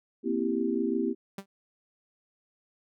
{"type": "chord", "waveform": "sine", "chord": "C dominant seventh", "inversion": "third", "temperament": "equal with one note detuned", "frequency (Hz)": [235.7, 261.6, 329.6, 392], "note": ["Bb3", "C4", "E4", "G4"], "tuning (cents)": [19, 0, 0, 0], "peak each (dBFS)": -31, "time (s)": [0.23, 1.15], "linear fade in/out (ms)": 50}
{"type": "tone with exponential decay", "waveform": "sawtooth", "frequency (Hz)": 196.3, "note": "G3", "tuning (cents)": 3, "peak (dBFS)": -29, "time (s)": [1.38, 1.46], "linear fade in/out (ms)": 5, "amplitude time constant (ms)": 17}
{"effects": []}